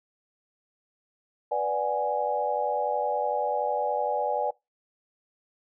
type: chord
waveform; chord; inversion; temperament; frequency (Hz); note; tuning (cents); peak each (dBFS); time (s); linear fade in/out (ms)
sine; G# half-diminished seventh; first; equal; 493.9 / 587.3 / 740 / 830.6; B4 / D5 / F#5 / G#5; 0 / 0 / 0 / 0; -31 / -29 / -32 / -28; 1.51-4.51; 10
effects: noise-tail reverb RT60 0.2 s tail -23 dB re dry